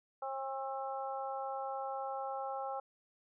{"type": "harmonic tone with a mistuned harmonic", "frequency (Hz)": 269.2, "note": "C4", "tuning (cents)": 49, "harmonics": [2, 3, 4, 5], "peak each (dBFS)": [-42, -39, -47, -46], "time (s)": [0.22, 2.8], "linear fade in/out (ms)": 5, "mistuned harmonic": 5, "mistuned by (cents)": -26, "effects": []}